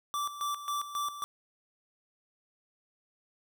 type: tone with tremolo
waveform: square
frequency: 1166 Hz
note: D6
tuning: 13 cents flat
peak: -31 dBFS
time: 0.14-1.24 s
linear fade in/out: 0 ms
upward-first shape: square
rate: 3.7 Hz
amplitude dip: 70%
effects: none